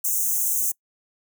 white high-pass noise, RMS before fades -23 dBFS, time 0.04-0.72 s, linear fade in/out 10 ms, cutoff 6000 Hz, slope 96 dB/octave, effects noise-tail reverb RT60 0.1 s tail -25 dB re dry

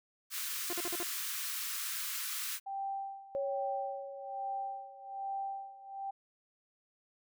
white high-pass noise, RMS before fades -38 dBFS, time 0.3-2.6 s, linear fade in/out 50 ms, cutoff 1100 Hz, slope 48 dB/octave
sawtooth tone bursts, 349.2 Hz, F4, in tune, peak -32 dBFS, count 5, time 0.7-1.028 s, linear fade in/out 0 ms, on 28 ms, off 47 ms
sine tone with tremolo, 785 Hz, G5, 2 cents sharp, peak -34 dBFS, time 2.66-6.11 s, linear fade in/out 10 ms, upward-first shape sine, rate 1.2 Hz, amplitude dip 85%
sine tone with exponential decay, 554.4 Hz, C#5, in tune, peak -31 dBFS, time 3.35-6.02 s, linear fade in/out 0 ms, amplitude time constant 580 ms
effects none

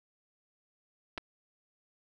clicks, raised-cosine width 0.3 ms, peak -22 dBFS, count 2, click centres 1.177 / 1.18 s, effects none

